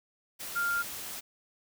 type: tone in noise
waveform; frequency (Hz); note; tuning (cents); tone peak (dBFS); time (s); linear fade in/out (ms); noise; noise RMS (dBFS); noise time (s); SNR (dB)
sine; 1396.9; F6; 0; -27; 0.55-0.83; 20; white; -40; 0.39-1.21; +10
effects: none